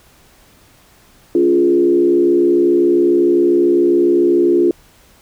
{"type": "tone with frequency modulation", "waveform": "sine", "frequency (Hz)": 349.2, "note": "F4", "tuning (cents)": 0, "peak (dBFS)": -9, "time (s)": [1.35, 4.71], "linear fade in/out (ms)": 2, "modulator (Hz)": 67.3, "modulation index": 0.86, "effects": ["pink hiss -49 dBFS RMS until 5.21 s"]}